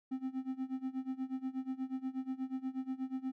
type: tone with tremolo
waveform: triangle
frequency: 261.6 Hz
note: C4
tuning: in tune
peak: -31 dBFS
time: 0.11-3.32 s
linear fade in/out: 10 ms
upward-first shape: sine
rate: 8.3 Hz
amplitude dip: 90%
effects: none